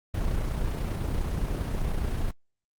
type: noise with amplitude modulation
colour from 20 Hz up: brown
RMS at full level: -26 dBFS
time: 0.14-2.31 s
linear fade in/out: 5 ms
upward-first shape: sine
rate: 30 Hz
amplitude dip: 35%
effects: Opus 24 kbps